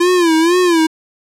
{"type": "tone with vibrato", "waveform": "square", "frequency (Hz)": 340.8, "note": "F4", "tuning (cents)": -42, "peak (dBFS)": -10, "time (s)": [0, 0.87], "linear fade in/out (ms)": 10, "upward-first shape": "sine", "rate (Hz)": 2.1, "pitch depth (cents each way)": 120, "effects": ["low-pass 10000 Hz 12 dB/octave"]}